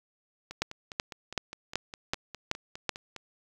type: two click trains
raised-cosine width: 0.2 ms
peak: -10 / -23 dBFS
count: 7 / 14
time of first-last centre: 0.62-2.893 / 0.51-3.163 s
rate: 2.64 / 4.9 Hz
effects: 8-bit